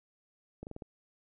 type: slowing click train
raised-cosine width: 2 ms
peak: -29 dBFS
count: 5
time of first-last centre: 0.63-0.822 s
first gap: 39 ms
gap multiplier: 1.14
effects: none